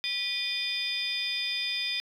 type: tone cluster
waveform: sine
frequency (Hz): 1953 / 2450 / 3129 / 3556 / 4946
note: B6 / D#7 / G7 / A7 / D#8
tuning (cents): -20 / -27 / -4 / +18 / -11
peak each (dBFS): -40 / -33 / -40 / -31 / -33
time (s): 0.04-2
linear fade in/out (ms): 0
effects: tanh soft clip ceiling -21 dBFS + 10-bit